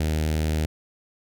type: tone with notch filter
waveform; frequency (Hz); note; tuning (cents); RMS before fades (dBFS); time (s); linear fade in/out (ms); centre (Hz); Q
sawtooth; 77.78; D#2; 0; -24; 0-0.66; 5; 1100; 1.2
effects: none